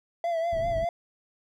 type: tone with vibrato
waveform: triangle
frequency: 670 Hz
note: E5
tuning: 28 cents sharp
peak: -23 dBFS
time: 0.24-0.89 s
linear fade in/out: 2 ms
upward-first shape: triangle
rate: 5.1 Hz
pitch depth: 61 cents each way
type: low-pass noise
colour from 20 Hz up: white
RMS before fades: -36 dBFS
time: 0.52-0.85 s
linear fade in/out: 10 ms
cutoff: 100 Hz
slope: 12 dB/octave
effects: none